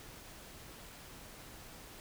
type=silence; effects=pink hiss -52 dBFS RMS until 2 s